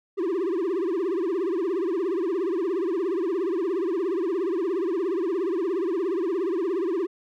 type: tone with vibrato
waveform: triangle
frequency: 360.5 Hz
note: F#4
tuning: 45 cents flat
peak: -21 dBFS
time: 0.17-7.07 s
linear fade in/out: 20 ms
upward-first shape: triangle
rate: 17 Hz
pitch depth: 240 cents each way
effects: none